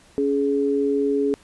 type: tone pair together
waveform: sine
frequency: 280.3 / 420 Hz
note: C#4 / G#4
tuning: +19 / +19 cents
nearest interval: perfect fifth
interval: 700 cents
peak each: -22 / -20 dBFS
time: 0.18-1.34 s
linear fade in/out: 0 ms
effects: pink hiss -53 dBFS RMS until 1.43 s + resampled to 24000 Hz